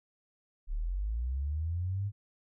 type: linear sweep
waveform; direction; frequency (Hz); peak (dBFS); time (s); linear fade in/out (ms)
sine; up; 33.09 to 103.8; -30; 0.67-2.12; 50
effects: none